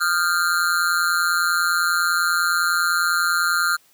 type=tone with amplitude modulation; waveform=square; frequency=1396.9 Hz; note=F6; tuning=in tune; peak=-14 dBFS; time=0-3.77 s; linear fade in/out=20 ms; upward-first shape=sine; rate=170 Hz; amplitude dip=100%; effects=white hiss -57 dBFS RMS until 3.93 s + high-pass 80 Hz 12 dB/octave